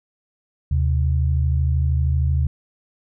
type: tone pair together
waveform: sine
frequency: 77.4 / 130.33 Hz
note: D#2 / C3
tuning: -9 / -6 cents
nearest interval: major sixth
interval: 903 cents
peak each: -17 / -22 dBFS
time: 0.71-2.47 s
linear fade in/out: 5 ms
effects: none